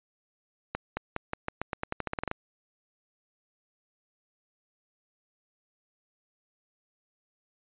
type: accelerating click train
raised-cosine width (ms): 0.5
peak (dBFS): -15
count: 16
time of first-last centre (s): 0.75-2.314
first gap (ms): 220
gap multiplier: 0.88
effects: resampled to 8000 Hz